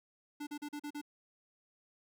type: tone bursts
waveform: square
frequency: 293.7 Hz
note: D4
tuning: in tune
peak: -40 dBFS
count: 6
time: 0.4-1.015 s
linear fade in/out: 10 ms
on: 70 ms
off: 39 ms
effects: none